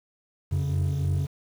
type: tone cluster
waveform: triangle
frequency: 89 / 92.3 / 140 Hz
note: F2 / F#2 / C#3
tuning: +33 / -4 / +18 cents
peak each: -23 / -28 / -23 dBFS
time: 0.51-1.27 s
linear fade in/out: 20 ms
effects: tanh soft clip ceiling -18 dBFS + 8-bit